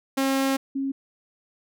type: tone pair in turn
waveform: sawtooth / sine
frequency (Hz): 269.6 / 271.9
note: C#4 / C#4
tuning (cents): -48 / -33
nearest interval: unison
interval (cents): 15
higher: second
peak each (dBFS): -17 / -24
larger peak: first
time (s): 0.17-0.57 / 0.75-0.92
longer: first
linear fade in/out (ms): 10
effects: none